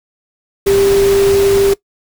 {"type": "tone in noise", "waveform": "sine", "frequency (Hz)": 395.7, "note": "G4", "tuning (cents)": 16, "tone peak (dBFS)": -8, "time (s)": [0.66, 1.74], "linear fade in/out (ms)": 10, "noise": "pink", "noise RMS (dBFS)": -21, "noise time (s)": [0.66, 1.74], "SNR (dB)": 10, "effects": ["noise-tail reverb RT60 0.1 s tail -20 dB re dry"]}